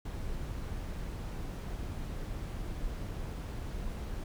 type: noise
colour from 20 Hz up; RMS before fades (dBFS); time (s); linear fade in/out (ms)
brown; -38; 0.05-4.24; 5
effects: none